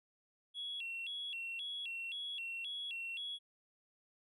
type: tone with vibrato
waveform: triangle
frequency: 3020 Hz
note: F#7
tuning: 35 cents sharp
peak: -37 dBFS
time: 0.54-3.39 s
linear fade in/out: 50 ms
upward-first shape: square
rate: 1.9 Hz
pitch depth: 180 cents each way
effects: tanh soft clip ceiling -37 dBFS + resampled to 32000 Hz